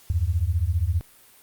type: beating tone pair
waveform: sine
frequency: 77.78 / 92.78 Hz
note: D#2 / F#2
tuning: 0 / +5 cents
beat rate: 15 Hz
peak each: -23 dBFS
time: 0.1-1.01 s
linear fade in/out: 0 ms
effects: white hiss -53 dBFS RMS until 1.42 s + Opus 48 kbps